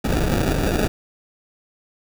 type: noise with sample-and-hold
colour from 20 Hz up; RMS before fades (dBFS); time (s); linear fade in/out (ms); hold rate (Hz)
pink; -20; 0.04-0.88; 10; 1050
effects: none